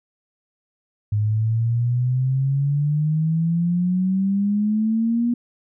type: exponential sweep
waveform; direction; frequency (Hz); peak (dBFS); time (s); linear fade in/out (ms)
sine; up; 103.83 to 241.3; -17; 1.12-5.34; 5
effects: none